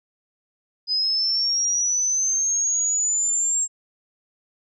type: linear sweep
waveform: sine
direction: up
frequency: 4978 to 7530 Hz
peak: -19 dBFS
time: 0.87-3.68 s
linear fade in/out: 50 ms
effects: none